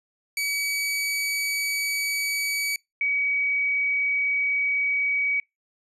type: tone pair in turn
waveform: sawtooth / sine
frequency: 2276 / 2266 Hz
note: C#7 / C#7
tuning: +45 / +37 cents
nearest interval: unison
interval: 8 cents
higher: first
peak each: -21 dBFS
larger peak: neither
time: 0.37-2.76 / 3.01-5.4 s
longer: neither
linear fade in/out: 2 ms
effects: noise-tail reverb RT60 0.2 s tail -26 dB re dry + resampled to 32000 Hz